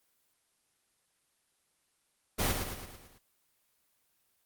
pink noise with echo, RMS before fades -29 dBFS, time 2.38-2.53 s, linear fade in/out 20 ms, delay 110 ms, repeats 6, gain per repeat -5 dB, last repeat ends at 3.19 s, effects white hiss -74 dBFS RMS until 4.45 s + Opus 24 kbps

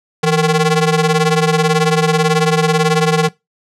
sawtooth ring-modulated tone, 310.2 Hz, D#4, 5 cents flat, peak -4 dBFS, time 0.23-3.29 s, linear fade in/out 10 ms, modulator 146 Hz, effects noise-tail reverb RT60 0.2 s tail -21 dB re dry + low-pass 8000 Hz 12 dB/octave

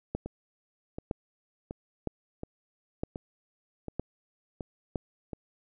two click trains, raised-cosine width 2 ms, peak -23 / -17 dBFS, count 8 / 6, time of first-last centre 0.26-5.332 / 0.15-4.958 s, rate 1.38 / 1.04 Hz, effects none

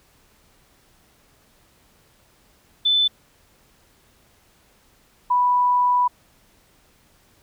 sine tone pair in turn, 3514 / 986.1 Hz, A7 / B5, -3 / -3 cents, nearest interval octave + minor seventh, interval 2200 cents, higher first, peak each -15 dBFS, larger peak neither, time 2.85-3.08 / 5.3-6.08 s, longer second, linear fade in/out 10 ms, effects pink hiss -58 dBFS RMS until 7.42 s

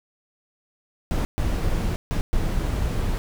brown noise bursts at uneven times, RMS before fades -23 dBFS, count 4, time 1.11-1.25 / 1.38-1.96 / 2.11-2.21 / 2.33-3.18 s, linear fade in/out 0 ms, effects none

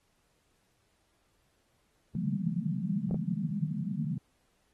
pink band-pass noise, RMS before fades -32 dBFS, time 2.15-4.18 s, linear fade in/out 2 ms, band 140 to 230 Hz, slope 96 dB/octave
clicks, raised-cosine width 2 ms, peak -23 dBFS, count 2, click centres 3.111 / 3.144 s
effects pink hiss -73 dBFS RMS until 4.73 s + AAC 32 kbps

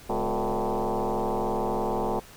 sine tone with frequency modulation, 204.4 Hz, G#3, 27 cents flat, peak -24 dBFS, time 0.09-2.2 s, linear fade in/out 10 ms, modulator 113 Hz, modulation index 6.8, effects pink hiss -49 dBFS RMS until 2.36 s

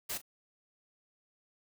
white noise with echo, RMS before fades -37 dBFS, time 0.09-0.18 s, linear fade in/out 10 ms, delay 37 ms, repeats 1, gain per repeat -15 dB, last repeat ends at 0.217 s, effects none

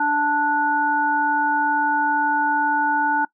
harmonic tone, 293.7 Hz, D4, in tune, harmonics 1 / 3 / 5, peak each -27 / -19 / -22 dBFS, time 0-3.25 s, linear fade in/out 5 ms, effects noise-tail reverb RT60 0.1 s tail -21 dB re dry

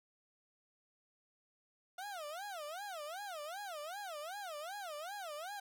30% pulse tone with vibrato, 697 Hz, F5, 4 cents flat, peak -40 dBFS, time 1.98-5.6 s, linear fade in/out 5 ms, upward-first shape sine, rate 2.6 Hz, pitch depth 300 cents each way, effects none

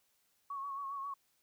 sine tone with vibrato, 1108.7 Hz, C#6, in tune, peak -38 dBFS, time 0.5-1.14 s, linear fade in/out 5 ms, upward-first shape sine, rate 7.4 Hz, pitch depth 42 cents each way, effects white hiss -75 dBFS RMS until 1.42 s

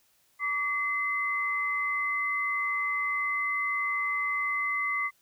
sine tone pair together, 1147.2 / 2048 Hz, D6 / C7, -41 / -38 cents, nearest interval minor seventh, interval 1003 cents, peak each -31 / -28 dBFS, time 0.39-5.11 s, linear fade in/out 50 ms, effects white hiss -67 dBFS RMS until 5.21 s

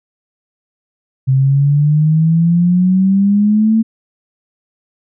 sine exponential sweep, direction up, 130.81 to 225.4 Hz, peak -8 dBFS, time 1.27-3.83 s, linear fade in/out 20 ms, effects none

